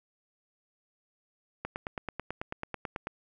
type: click train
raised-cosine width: 0.5 ms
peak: -19 dBFS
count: 14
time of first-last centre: 1.65-3.071 s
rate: 9.15 Hz
effects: none